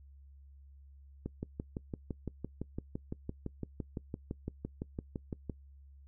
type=click train; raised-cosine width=3 ms; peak=-24 dBFS; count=26; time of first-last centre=1.26-5.497 s; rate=5.9 Hz; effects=noise-tail reverb RT60 0.1 s tail -22 dB re dry + added 69 Hz sine -53 dBFS peak until 6.07 s